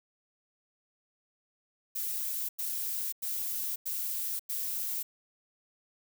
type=noise bursts; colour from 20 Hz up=violet; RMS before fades=-34 dBFS; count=5; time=1.95-5.03 s; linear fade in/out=10 ms; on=540 ms; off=95 ms; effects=none